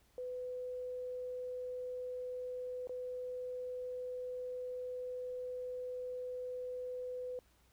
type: tone with dropouts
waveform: sine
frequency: 501 Hz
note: B4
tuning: 25 cents sharp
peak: -39 dBFS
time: 0.18-7.39 s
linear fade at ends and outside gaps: 1 ms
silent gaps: 2.872-2.894 s
effects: added 60 Hz sine -70 dBFS peak until 7.72 s + pink hiss -71 dBFS RMS until 7.72 s